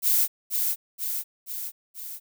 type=noise with echo; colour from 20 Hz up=violet; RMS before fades=-21 dBFS; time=0.02-0.28 s; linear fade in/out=50 ms; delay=480 ms; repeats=4; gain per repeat=-4 dB; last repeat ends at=2.2 s; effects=none